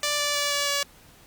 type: tone with pitch steps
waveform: 5% pulse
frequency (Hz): 587.3 / 582.6 / 577.9 / 573.2 / 568.6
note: D5 / D5 / D5 / D5 / C#5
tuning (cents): 0 / -14 / -28 / -42 / +44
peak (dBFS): -12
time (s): 0.03-0.83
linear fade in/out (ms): 2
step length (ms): 160
effects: pink hiss -53 dBFS RMS until 1.26 s + Opus 48 kbps